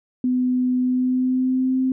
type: tone with pitch glide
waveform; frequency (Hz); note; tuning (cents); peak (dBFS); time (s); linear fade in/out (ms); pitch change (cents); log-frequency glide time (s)
sine; 251.9 to 260; B3 to C4; +34 to -11; -17; 0.24-1.92; 2; +55; 0.8-1.8
effects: none